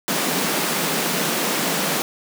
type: high-pass noise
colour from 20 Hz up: pink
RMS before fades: -22 dBFS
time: 0.08-2.02 s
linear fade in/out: 0 ms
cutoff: 150 Hz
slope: 96 dB/octave
effects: none